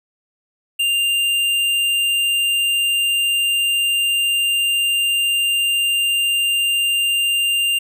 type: tone with tanh clipping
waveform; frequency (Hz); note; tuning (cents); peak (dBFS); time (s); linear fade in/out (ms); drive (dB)
sine; 2794; F7; 0; -17; 0.79-7.79; 10; 14
effects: none